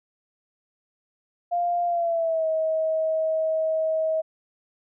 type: tone with pitch glide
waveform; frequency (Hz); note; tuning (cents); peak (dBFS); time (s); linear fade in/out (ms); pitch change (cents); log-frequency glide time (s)
sine; 698.5 to 636.8; F5 to D#5; 0 to +40; -21; 1.51-4.22; 20; -160; 1.86-2.47
effects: none